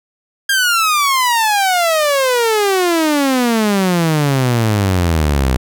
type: exponential sweep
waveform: sawtooth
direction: down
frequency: 1623 to 61.74 Hz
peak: -8 dBFS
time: 0.49-5.57 s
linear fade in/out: 5 ms
effects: none